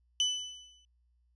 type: tone with exponential decay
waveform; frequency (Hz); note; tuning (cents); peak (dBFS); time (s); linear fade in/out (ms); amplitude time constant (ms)
35% pulse; 2998; F#7; +22; -22; 0.2-0.85; 1; 140
effects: added 60 Hz sine -67 dBFS peak until 1.35 s + resampled to 24000 Hz